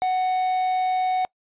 triangle tone with quantisation, 742 Hz, F#5, 5 cents sharp, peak -18 dBFS, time 0.02-1.25 s, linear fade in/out 0 ms, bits 5, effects noise-tail reverb RT60 0.1 s tail -25 dB re dry + resampled to 8000 Hz

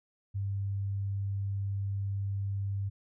sine tone, 99 Hz, G2, 18 cents sharp, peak -30 dBFS, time 0.34-2.9 s, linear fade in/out 20 ms, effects none

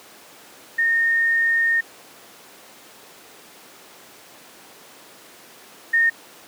sine tone pair in turn, 1836 / 1836 Hz, A#6 / A#6, -27 / -27 cents, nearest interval unison, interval 0 cents, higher neither, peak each -16 / -14 dBFS, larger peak second, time 0.78-1.81 / 5.93-6.1 s, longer first, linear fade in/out 10 ms, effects pink hiss -45 dBFS RMS until 6.47 s + high-pass 300 Hz 12 dB/octave

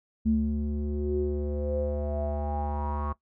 square tone with low-pass filter sweep, 73.42 Hz, D2, in tune, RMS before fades -29 dBFS, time 0.25-3.13 s, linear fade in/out 10 ms, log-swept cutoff 220 to 1100 Hz, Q 9.6, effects noise-tail reverb RT60 0.1 s tail -18 dB re dry

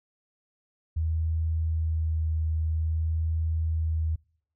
sine tone with vibrato, 80 Hz, D#2, 49 cents sharp, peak -24 dBFS, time 0.96-4.16 s, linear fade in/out 10 ms, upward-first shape sine, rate 0.51 Hz, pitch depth 13 cents each way, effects noise-tail reverb RT60 0.6 s tail -26 dB re dry

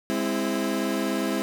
30% pulse chord, Ab augmented, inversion none, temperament equal with one note detuned, 204.6 / 261.6 / 329.6 Hz, Ab3 / C4 / E4, -26 / 0 / 0 cents, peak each -26 dBFS, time 0.1-1.42 s, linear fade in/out 0 ms, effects none

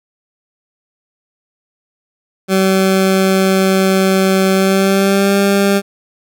20% pulse tone with pitch glide, 190.8 to 198.67 Hz, G3 to G3, -47 to +23 cents, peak -5 dBFS, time 2.48-5.82 s, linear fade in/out 50 ms, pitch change +70 cents, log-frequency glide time 4.52-5.37 s, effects none

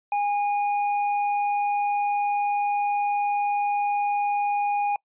sine tone with hard clipping, 819 Hz, G#5, 24 cents flat, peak -23 dBFS, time 0.12-4.96 s, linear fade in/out 2 ms, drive 6 dB, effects noise-tail reverb RT60 0.1 s tail -25 dB re dry + resampled to 8000 Hz

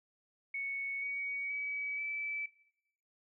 sine tone with pitch steps, 2217 / 2248 / 2279 / 2311 Hz, C#7 / C#7 / C#7 / D7, 0 / +24 / +47 / -28 cents, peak -35 dBFS, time 0.54-2.46 s, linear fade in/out 5 ms, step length 480 ms, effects noise-tail reverb RT60 0.8 s tail -18 dB re dry

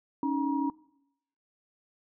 sine tone cluster, 278.3 / 311.6 / 952 Hz, C#4 / D#4 / A#5, +7 / +3 / +36 cents, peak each -28 / -33 / -32 dBFS, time 0.23-0.7 s, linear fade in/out 2 ms, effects noise-tail reverb RT60 0.8 s tail -22 dB re dry

